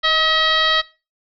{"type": "tone with frequency modulation", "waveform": "sine", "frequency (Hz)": 2561, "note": "D#7", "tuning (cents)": 49, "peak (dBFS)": -13, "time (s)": [0.03, 0.82], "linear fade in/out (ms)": 20, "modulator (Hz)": 644, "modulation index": 2.6, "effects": ["noise-tail reverb RT60 0.3 s tail -21 dB re dry"]}